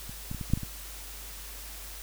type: clicks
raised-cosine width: 5 ms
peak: -28 / -22 / -25 / -22 / -29 / -10 / -22 / -23 dBFS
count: 8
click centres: 0.095 / 0.314 / 0.347 / 0.412 / 0.501 / 0.536 / 0.575 / 0.633 s
effects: added 50 Hz sine -44 dBFS peak until 2.02 s + white hiss -44 dBFS RMS until 2.02 s